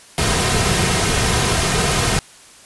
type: noise with comb filter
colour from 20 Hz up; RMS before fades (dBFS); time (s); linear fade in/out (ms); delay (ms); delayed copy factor
pink; -17; 0.18-2.19; 0; 3.5; -0.5
effects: white hiss -44 dBFS RMS until 2.65 s + resampled to 24000 Hz